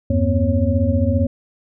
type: tone cluster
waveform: sine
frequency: 83.2 / 98.3 / 238.6 / 261.1 / 552 Hz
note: E2 / G2 / A#3 / C4 / C#5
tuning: +17 / +5 / +41 / -3 / -7 cents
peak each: -19 / -19 / -21 / -24 / -23 dBFS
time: 0.1-1.27 s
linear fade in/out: 5 ms
effects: none